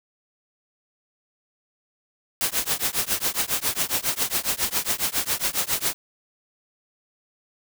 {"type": "noise with tremolo", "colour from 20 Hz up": "white", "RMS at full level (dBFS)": -21, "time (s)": [2.41, 5.94], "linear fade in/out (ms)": 0, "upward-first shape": "triangle", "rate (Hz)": 7.3, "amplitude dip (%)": 100, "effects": []}